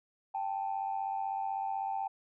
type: tone pair together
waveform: sine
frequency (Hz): 784 / 880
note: G5 / A5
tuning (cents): 0 / 0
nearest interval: major second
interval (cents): 200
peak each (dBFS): -33 / -36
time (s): 0.34-2.08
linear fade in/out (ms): 10
effects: tanh soft clip ceiling -25 dBFS